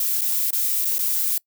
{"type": "noise with dropouts", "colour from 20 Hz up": "violet", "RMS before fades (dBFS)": -22, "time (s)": [0, 1.38], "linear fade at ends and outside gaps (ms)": 2, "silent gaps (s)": [[0.21, 0.216], [0.507, 0.529], [0.848, 0.853], [0.983, 0.99]], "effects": ["noise-tail reverb RT60 0.1 s tail -25 dB re dry"]}